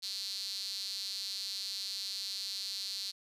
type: tone with high-pass filter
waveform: sawtooth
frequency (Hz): 196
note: G3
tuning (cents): 0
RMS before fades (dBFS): -39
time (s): 0.02-3.12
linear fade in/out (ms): 20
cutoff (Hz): 4300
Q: 8
effects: resampled to 32000 Hz